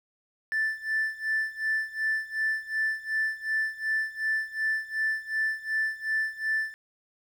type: tone with tremolo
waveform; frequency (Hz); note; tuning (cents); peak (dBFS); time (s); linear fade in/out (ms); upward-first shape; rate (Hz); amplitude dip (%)
triangle; 1762; A6; +2; -20; 0.52-6.74; 0; sine; 2.7; 90
effects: tanh soft clip ceiling -20 dBFS + 10-bit